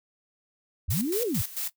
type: linear two-way sweep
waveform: sine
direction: up then down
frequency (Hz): 62.4 to 498.2 to 66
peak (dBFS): -25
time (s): 0.88-1.42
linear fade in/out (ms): 10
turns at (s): 1.23
type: noise with tremolo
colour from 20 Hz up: blue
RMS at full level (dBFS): -31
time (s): 0.9-1.7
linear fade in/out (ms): 10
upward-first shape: square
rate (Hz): 4.5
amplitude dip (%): 75
effects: noise-tail reverb RT60 0.1 s tail -19 dB re dry